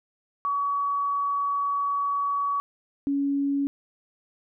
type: tone pair in turn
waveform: sine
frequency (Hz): 1132 / 280.2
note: C#6 / C#4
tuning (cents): +36 / +19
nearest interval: 2 octaves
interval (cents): 2417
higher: first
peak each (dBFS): -23 / -22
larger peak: second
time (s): 0.45-2.6 / 3.07-3.67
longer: first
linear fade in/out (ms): 0
effects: none